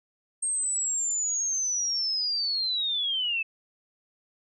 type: linear sweep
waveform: sine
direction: down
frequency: 8520 to 2592 Hz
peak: -25 dBFS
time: 0.42-3.43 s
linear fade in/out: 10 ms
effects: none